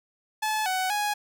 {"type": "tone with pitch steps", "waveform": "sawtooth", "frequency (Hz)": [862, 748, 831], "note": ["A5", "F#5", "G#5"], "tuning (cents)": [-36, 19, 1], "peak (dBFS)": -21, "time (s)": [0.42, 1.14], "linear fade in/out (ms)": 10, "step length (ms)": 240, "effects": []}